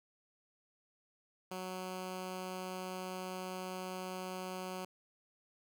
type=tone; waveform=10% pulse; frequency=185 Hz; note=F#3; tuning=in tune; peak=-32 dBFS; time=1.51-4.85 s; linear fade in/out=5 ms; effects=none